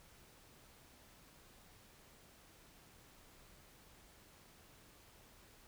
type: silence
effects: pink hiss -63 dBFS RMS until 5.67 s